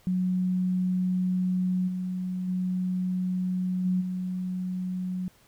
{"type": "tone with level steps", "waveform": "sine", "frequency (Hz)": 183.3, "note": "F#3", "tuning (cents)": -16, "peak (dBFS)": [-23, -28, -25, -22, -28], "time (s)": [0.07, 5.28], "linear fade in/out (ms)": 0, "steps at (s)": [1.87, 2.47, 3.84, 4], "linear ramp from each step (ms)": 20, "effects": ["pink hiss -60 dBFS RMS until 5.47 s"]}